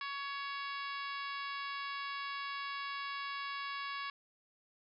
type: harmonic tone with a mistuned harmonic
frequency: 560 Hz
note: C#5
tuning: 18 cents sharp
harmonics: 2 / 3 / 4 / 5 / 6 / 7 / 8 / 9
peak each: -41 / -45 / -47 / -49 / -51 / -52 / -53 / -54 dBFS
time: 0.01-4.1 s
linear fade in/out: 2 ms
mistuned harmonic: 5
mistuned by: -20 cents
effects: none